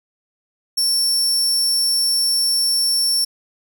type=tone; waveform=sawtooth; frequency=5440 Hz; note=F8; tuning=46 cents flat; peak=-13 dBFS; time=0.77-3.25 s; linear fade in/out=10 ms; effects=none